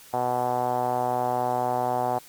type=tone with low-pass filter; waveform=5% pulse; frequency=124.1 Hz; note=B2; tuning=9 cents sharp; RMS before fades=-25 dBFS; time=0.13-2.19 s; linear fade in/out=10 ms; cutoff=780 Hz; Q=4.4; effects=white hiss -49 dBFS RMS until 2.28 s + MP3 96 kbps